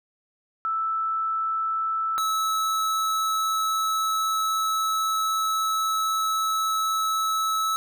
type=tone pair in turn; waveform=sine / square; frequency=1318.5 / 1301.9 Hz; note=E6 / E6; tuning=0 / -22 cents; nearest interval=unison; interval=22 cents; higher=first; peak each=-23 dBFS; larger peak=neither; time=0.65-2.18 / 2.18-7.76 s; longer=second; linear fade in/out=0 ms; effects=none